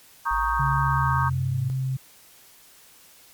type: chord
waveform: sine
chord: Eb dominant seventh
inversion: second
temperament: equal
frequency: 932.3 / 1108.7 / 1244.5 / 1568 Hz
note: Bb5 / Db6 / Eb6 / G6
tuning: 0 / 0 / 0 / 0 cents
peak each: -26 / -26 / -28 / -29 dBFS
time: 0.25-1.3 s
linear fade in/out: 20 ms
type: exponential sweep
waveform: sine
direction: up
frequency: 49 to 110 Hz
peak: -28 dBFS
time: 0.31-1.7 s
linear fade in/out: 0 ms
type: tone with pitch glide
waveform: sine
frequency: 137.8 to 131.65 Hz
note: C#3 to C3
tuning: -10 to +11 cents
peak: -23 dBFS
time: 0.59-1.97 s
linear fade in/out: 10 ms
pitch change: -79 cents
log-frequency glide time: 0.77-1.21 s
effects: white hiss -52 dBFS RMS until 3.33 s + MP3 96 kbps